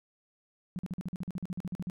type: tone bursts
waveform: sine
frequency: 180 Hz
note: F#3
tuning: 47 cents flat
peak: -32 dBFS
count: 16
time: 0.76-1.899 s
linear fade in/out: 0 ms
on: 29 ms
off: 45 ms
effects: none